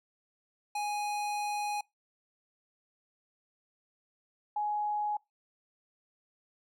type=tone pair in turn; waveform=square / sine; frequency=830 / 836.7 Hz; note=G#5 / G#5; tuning=-1 / +13 cents; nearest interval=unison; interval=14 cents; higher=second; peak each=-32 / -29 dBFS; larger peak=second; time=0.75-1.81 / 4.56-5.17 s; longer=first; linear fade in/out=5 ms; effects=noise-tail reverb RT60 0.2 s tail -24 dB re dry + low-pass 11000 Hz 12 dB/octave